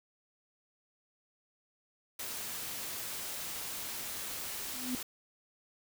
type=noise; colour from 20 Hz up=white; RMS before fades=-40 dBFS; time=2.19-5.03 s; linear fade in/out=5 ms
type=tone with exponential growth; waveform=sine; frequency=251.7 Hz; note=B3; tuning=33 cents sharp; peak=-30 dBFS; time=4.6-4.95 s; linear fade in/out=0 ms; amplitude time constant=76 ms
effects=none